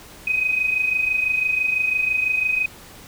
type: tone pair together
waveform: sine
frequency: 2491 / 2517 Hz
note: D#7 / D#7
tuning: +1 / +19 cents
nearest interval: unison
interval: 18 cents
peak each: -25 / -19 dBFS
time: 0.27-2.66 s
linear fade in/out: 5 ms
effects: pink hiss -43 dBFS RMS until 3.07 s